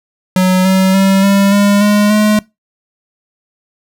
square tone with pitch steps, 185 / 189.21 / 193.53 / 197.93 / 202.4 / 207.1 / 211.8 Hz, F#3 / F#3 / G3 / G3 / G#3 / G#3 / G#3, 0 / +39 / -22 / +17 / -44 / -5 / +34 cents, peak -8 dBFS, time 0.36-2.39 s, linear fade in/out 2 ms, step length 290 ms, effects noise-tail reverb RT60 0.2 s tail -22 dB re dry

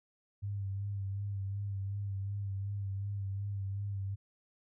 sine tone with vibrato, 99.3 Hz, G2, 23 cents sharp, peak -34 dBFS, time 0.42-4.16 s, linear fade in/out 20 ms, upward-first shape sine, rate 2.7 Hz, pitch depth 37 cents each way, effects none

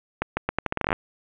accelerating click train, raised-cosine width 0.5 ms, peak -8 dBFS, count 14, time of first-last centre 0.22-0.929 s, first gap 150 ms, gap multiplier 0.8, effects resampled to 8000 Hz + 8-bit

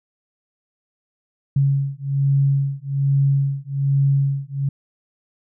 sine beating tone pair, 138 / 139.2 Hz, C#3 / C#3, -7 / +8 cents, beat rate 1.2 Hz, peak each -19 dBFS, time 1.56-4.69 s, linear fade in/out 5 ms, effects none

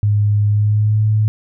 sine tone with pitch glide, 103.83 to 107.43 Hz, G#2 to A2, 0 to -41 cents, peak -11 dBFS, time 0.03-1.28 s, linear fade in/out 0 ms, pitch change +59 cents, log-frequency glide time 0.47-1.02 s, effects none

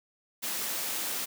white high-pass noise, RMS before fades -33 dBFS, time 0.42-1.26 s, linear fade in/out 20 ms, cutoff 160 Hz, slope 24 dB/octave, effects none

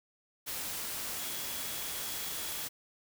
sine tone in noise, 3342 Hz, G#7, 10 cents sharp, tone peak -48 dBFS, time 1.18-2.66 s, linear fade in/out 20 ms, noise white, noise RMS -38 dBFS, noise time 0.46-2.69 s, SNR -13 dB, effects none

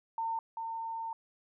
sine tone pair in turn, 907 / 907 Hz, A#5 / A#5, -48 / -48 cents, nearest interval unison, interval 0 cents, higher neither, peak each -31 / -35 dBFS, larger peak first, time 0.18-0.39 / 0.57-1.13 s, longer second, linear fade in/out 2 ms, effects none

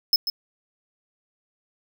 square tone with echo, 5180 Hz, E8, 31 cents flat, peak -15 dBFS, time 0.13-0.16 s, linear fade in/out 2 ms, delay 140 ms, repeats 1, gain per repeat -9 dB, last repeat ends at 0.3 s, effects none

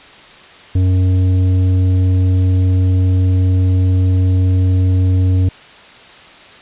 triangle tone with tanh clipping, 92.5 Hz, F#2, in tune, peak -11 dBFS, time 0.75-5.49 s, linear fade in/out 5 ms, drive 13 dB, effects white hiss -39 dBFS RMS until 6.61 s + resampled to 8000 Hz

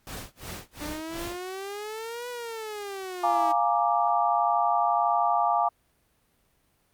pink noise with tremolo, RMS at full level -37 dBFS, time 0.07-1.37 s, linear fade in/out 0 ms, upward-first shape sine, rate 2.8 Hz, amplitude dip 100%
sawtooth exponential two-way sweep, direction up then down, 293.7 to 493.2 to 318.8 Hz, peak -30 dBFS, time 0.8-3.53 s, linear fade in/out 20 ms, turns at 2.29 s
sine chord, Bb dominant seventh, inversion second, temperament equal, 698.5 / 830.6 / 932.3 / 1174.7 Hz, F5 / Ab5 / Bb5 / D6, 0 / 0 / 0 / 0 cents, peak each -25 / -26 / -29 / -27 dBFS, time 3.23-5.69 s, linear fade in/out 10 ms
effects pink hiss -68 dBFS RMS until 6.93 s + Opus 48 kbps

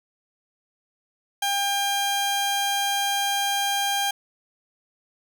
sawtooth tone pair together, 800 / 1600 Hz, G5 / G6, +35 / +35 cents, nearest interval octave, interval 1200 cents, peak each -20 dBFS, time 1.42-4.11 s, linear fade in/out 5 ms, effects none

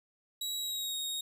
sawtooth tone with pitch glide, 3877 to 3749 Hz, B7 to A#7, -33 to +9 cents, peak -31 dBFS, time 0.41-1.21 s, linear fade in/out 5 ms, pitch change -58 cents, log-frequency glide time 0.57-0.96 s, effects none

